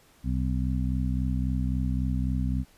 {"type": "harmonic tone", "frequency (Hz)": 63.7, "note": "C2", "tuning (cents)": -46, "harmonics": [1, 2, 3, 4], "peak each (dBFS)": [-27, -30, -32, -33], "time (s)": [0.23, 2.65], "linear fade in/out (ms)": 50, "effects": ["pink hiss -59 dBFS RMS until 2.77 s", "resampled to 32000 Hz"]}